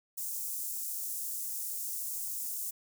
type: high-pass noise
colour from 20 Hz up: white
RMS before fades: -37 dBFS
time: 0.17-2.71 s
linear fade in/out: 10 ms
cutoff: 6800 Hz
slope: 24 dB/octave
effects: none